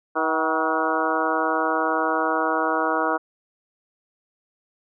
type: harmonic tone with a mistuned harmonic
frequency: 159.9 Hz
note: D#3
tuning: 48 cents sharp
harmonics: 2 / 3 / 4 / 5 / 6 / 7 / 8 / 9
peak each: -28 / -28 / -28 / -28 / -28 / -28 / -28 / -28 dBFS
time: 0.15-3.18 s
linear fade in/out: 20 ms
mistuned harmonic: 5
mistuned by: -65 cents
effects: none